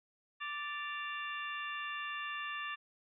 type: harmonic tone with a mistuned harmonic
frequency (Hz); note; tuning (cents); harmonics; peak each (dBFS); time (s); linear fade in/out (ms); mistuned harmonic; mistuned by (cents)
587.3; D5; 0; 2 / 3 / 4 / 5 / 6; -42 / -42 / -49 / -44 / -50; 0.4-2.76; 20; 5; -100
effects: none